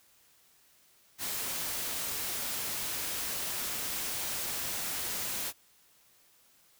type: noise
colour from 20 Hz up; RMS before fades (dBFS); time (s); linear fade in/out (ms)
white; -35; 1.18-5.53; 50
effects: white hiss -64 dBFS RMS until 6.79 s